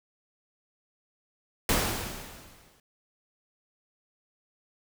pink noise with exponential decay, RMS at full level -23 dBFS, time 1.69-2.8 s, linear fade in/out 2 ms, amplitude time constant 240 ms, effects none

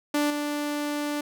sawtooth tone with level steps, 293.7 Hz, D4, in tune, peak -18 / -23 dBFS, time 0.14-1.21 s, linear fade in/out 5 ms, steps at 0.3 s, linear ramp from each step 5 ms, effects none

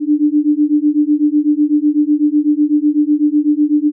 sine beating tone pair, 293.7 / 301.7 Hz, D4 / D4, 0 / +47 cents, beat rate 8 Hz, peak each -13 dBFS, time 0-3.92 s, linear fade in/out 50 ms, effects none

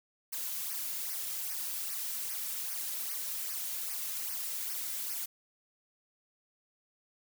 blue noise with flanger, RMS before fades -37 dBFS, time 0.32-5.26 s, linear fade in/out 10 ms, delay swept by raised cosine 0.26 to 2.76 ms, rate 2.5 Hz, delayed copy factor -0.9, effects none

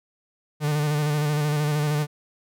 45% pulse tone with vibrato, 149.1 Hz, D3, 27 cents sharp, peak -21 dBFS, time 0.6-2.07 s, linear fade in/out 50 ms, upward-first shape square, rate 13 Hz, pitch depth 30 cents each way, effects none

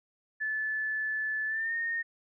sine tone with pitch glide, 1738 to 1841.3 Hz, A6 to A#6, -22 to -22 cents, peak -29 dBFS, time 0.4-2.03 s, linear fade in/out 20 ms, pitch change +100 cents, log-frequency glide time 1.47-1.74 s, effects none

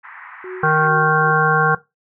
white band-pass noise, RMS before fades -38 dBFS, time 0.03-0.89 s, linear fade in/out 20 ms, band 890 to 2000 Hz, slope 48 dB/octave
sine tone with tremolo, 370 Hz, F#4, in tune, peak -25 dBFS, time 0.44-1.31 s, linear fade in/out 2 ms, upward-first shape triangle, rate 2.4 Hz, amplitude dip 95%
harmonic tone, 155.56 Hz, D#3, in tune, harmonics 1 / 3 / 5 / 7 / 9 / 10, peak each -20 / -20 / -20 / -20 / -20 / -20 dBFS, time 0.63-1.75 s, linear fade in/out 5 ms
effects noise-tail reverb RT60 0.2 s tail -17 dB re dry

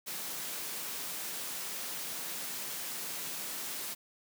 white high-pass noise, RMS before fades -39 dBFS, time 0.06-3.95 s, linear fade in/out 20 ms, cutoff 130 Hz, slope 96 dB/octave, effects none

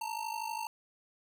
square ring-modulated tone, 903 Hz, A5, 45 cents sharp, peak -33 dBFS, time 0.01-0.67 s, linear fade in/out 2 ms, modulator 26.2 Hz, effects none

